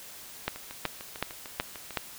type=two click trains; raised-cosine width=0.3 ms; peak=-11 / -24 dBFS; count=5 / 10; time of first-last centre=0.48-1.973 / 0.56-1.907 s; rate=2.68 / 6.68 Hz; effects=white hiss -46 dBFS RMS until 2.18 s